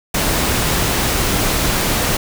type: noise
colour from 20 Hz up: pink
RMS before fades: -17 dBFS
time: 0.14-2.17 s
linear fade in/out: 5 ms
effects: none